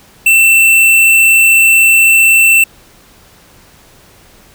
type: tone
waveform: square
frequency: 2681 Hz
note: E7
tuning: 29 cents sharp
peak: -5 dBFS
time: 0.26-2.64 s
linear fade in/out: 5 ms
effects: pink hiss -43 dBFS RMS until 4.54 s